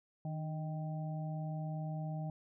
harmonic tone with a mistuned harmonic, 156.2 Hz, D#3, 7 cents sharp, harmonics 1 / 2 / 4 / 5, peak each -37 / -52 / -49 / -49 dBFS, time 0.25-2.3 s, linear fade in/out 2 ms, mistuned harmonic 2, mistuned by -68 cents, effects none

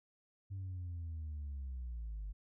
sine linear sweep, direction down, 98.2 to 48 Hz, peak -38 dBFS, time 0.5-2.33 s, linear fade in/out 20 ms, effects tanh soft clip ceiling -38 dBFS

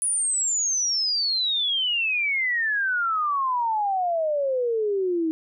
sine exponential sweep, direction down, 9956 to 313.7 Hz, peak -21 dBFS, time 0.02-5.31 s, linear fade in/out 0 ms, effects none

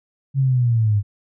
sine linear sweep, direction down, 138.59 to 99.6 Hz, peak -14 dBFS, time 0.34-1.03 s, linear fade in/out 50 ms, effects none

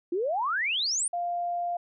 sine exponential sweep, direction up, 329.6 to 9600 Hz, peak -25 dBFS, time 0.12-1.08 s, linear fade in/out 5 ms
sine tone, 698.5 Hz, F5, in tune, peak -27 dBFS, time 1.13-1.77 s, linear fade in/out 5 ms
effects none

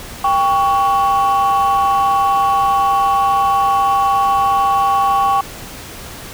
sine tone pair together, 791.3 / 1119 Hz, G5 / C#6, +16 / +16 cents, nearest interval tritone, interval 600 cents, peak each -12 dBFS, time 0.24-5.41 s, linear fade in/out 5 ms, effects tanh soft clip ceiling -8 dBFS + pink hiss -32 dBFS RMS until 6.33 s

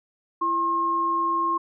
sine tone pair together, 335.5 / 1072 Hz, E4 / C6, +31 / +42 cents, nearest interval octave + minor sixth, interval 2011 cents, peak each -31 / -21 dBFS, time 0.41-1.58 s, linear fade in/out 10 ms, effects none

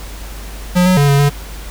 square tone with pitch steps, 179.5 / 183.8 / 143.1 / 140.7 / 143.3 Hz, F3 / F#3 / D3 / C#3 / D3, +48 / -11 / -45 / +26 / -42 cents, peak -9 dBFS, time 0.75-1.3 s, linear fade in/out 20 ms, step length 110 ms, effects added 50 Hz sine -27 dBFS peak until 1.7 s + pink hiss -34 dBFS RMS until 1.7 s

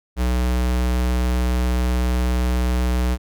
square tone, 61.74 Hz, B1, in tune, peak -18 dBFS, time 0.16-3.18 s, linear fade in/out 50 ms, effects none

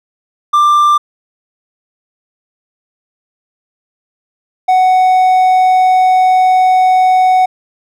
triangle tone pair in turn, 1185 / 743.1 Hz, D6 / F#5, +15 / +7 cents, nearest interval minor sixth, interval 808 cents, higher first, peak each -4 dBFS, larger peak neither, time 0.53-0.98 / 4.68-7.46 s, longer second, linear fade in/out 10 ms, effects none

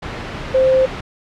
sine tone in noise, 523 Hz, C5, 1 cent flat, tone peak -10 dBFS, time 0.54-0.86 s, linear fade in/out 10 ms, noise pink, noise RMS -27 dBFS, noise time 0.02-1.01 s, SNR +14 dB, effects low-pass 3000 Hz 12 dB/octave

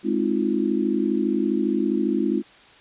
sine chord, F minor seventh, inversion first, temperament just, 209.5 / 261.9 / 314.3 / 349.2 Hz, Ab3 / C4 / Eb4 / F4, +15 / +2 / +18 / 0 cents, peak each -25 dBFS, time 0.03-2.43 s, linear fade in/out 50 ms, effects white hiss -50 dBFS RMS until 2.8 s + resampled to 8000 Hz

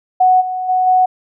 sine tone with level steps, 740 Hz, F#5, in tune, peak -7 / -18 / -11 / -8 dBFS, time 0.2-1.06 s, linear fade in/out 10 ms, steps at 0.4 / 0.68 / 0.86 s, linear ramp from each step 20 ms, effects none

